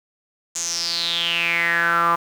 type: tone with band-pass filter sweep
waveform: sawtooth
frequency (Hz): 169.7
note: F3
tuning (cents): -49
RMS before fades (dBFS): -21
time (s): 0.55-2.16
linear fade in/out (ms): 10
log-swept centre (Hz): 7000 to 1100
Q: 7.6
effects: 7-bit